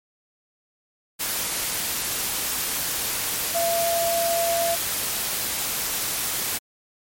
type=tone in noise; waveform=sine; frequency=678 Hz; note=E5; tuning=49 cents sharp; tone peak=-21 dBFS; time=3.54-4.76 s; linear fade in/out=20 ms; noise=white; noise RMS=-26 dBFS; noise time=1.19-6.59 s; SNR=+2 dB; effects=MP3 64 kbps